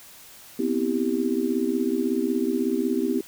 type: chord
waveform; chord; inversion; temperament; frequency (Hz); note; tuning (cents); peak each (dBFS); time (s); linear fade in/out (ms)
sine; C major seventh; third; just; 245.3 / 261.6 / 327 / 392.4; B3 / C4 / E4 / G4; -12 / 0 / -14 / +2; -27; 0.59-3.21; 5
effects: white hiss -47 dBFS RMS until 3.27 s